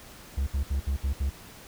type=tone bursts; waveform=triangle; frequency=68.6 Hz; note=C#2; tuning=17 cents flat; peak=-22 dBFS; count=6; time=0.37-1.3 s; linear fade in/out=10 ms; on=100 ms; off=66 ms; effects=pink hiss -48 dBFS RMS until 1.67 s